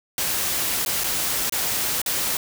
white noise with dropouts, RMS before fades -24 dBFS, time 0.18-2.37 s, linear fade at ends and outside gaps 1 ms, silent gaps 0.85-0.861 / 1.037-1.042 / 1.496-1.523 / 2.017-2.061 s, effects none

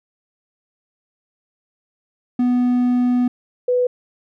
triangle / sine tone pair in turn, 246.9 / 495.9 Hz, B3 / B4, 0 / +7 cents, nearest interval octave, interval 1207 cents, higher second, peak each -12 / -14 dBFS, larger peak first, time 2.39-3.28 / 3.68-3.87 s, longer first, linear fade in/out 5 ms, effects none

